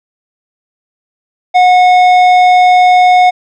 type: tone with tanh clipping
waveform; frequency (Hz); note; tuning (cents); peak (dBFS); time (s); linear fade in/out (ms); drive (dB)
sine; 728; F#5; -28; -5; 1.54-3.31; 20; 11
effects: none